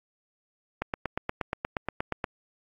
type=click train; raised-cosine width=0.5 ms; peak=-13 dBFS; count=13; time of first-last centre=0.82-2.242 s; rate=8.44 Hz; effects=AAC 64 kbps